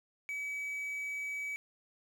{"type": "tone with quantisation", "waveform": "triangle", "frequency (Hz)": 2282, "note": "C#7", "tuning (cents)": 50, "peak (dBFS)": -34, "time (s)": [0.29, 1.56], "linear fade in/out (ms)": 0, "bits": 10, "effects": []}